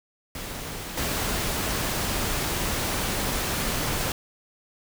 pink noise with level steps, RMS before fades -35 / -27 dBFS, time 0.35-4.12 s, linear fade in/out 2 ms, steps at 0.97 s, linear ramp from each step 5 ms, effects none

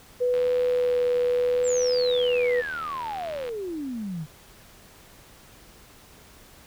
sine tone with vibrato, 493.9 Hz, B4, in tune, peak -20 dBFS, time 0.2-2.62 s, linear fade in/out 20 ms, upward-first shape sine, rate 0.75 Hz, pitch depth 10 cents each way
click train, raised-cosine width 0.3 ms, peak -23 dBFS, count 248, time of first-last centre 0.34-3.491 s, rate 78.4 Hz
sine exponential sweep, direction down, 7820 to 146.83 Hz, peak -29 dBFS, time 1.63-4.27 s, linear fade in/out 50 ms
effects pink hiss -51 dBFS RMS until 6.66 s

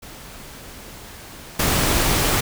pink noise with level steps, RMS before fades -39 / -19 dBFS, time 0.02-2.41 s, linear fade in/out 10 ms, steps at 1.59 s, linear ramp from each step 5 ms, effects none

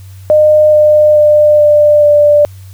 sine tone with pitch steps, 609 / 604.1 / 599.2 / 594.4 / 589.6 Hz, D#5 / D5 / D5 / D5 / D5, -37 / +49 / +35 / +21 / +7 cents, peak -3 dBFS, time 0.3-2.45 s, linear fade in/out 0 ms, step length 430 ms, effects added 95 Hz sine -29 dBFS peak until 2.73 s + white hiss -45 dBFS RMS until 2.73 s

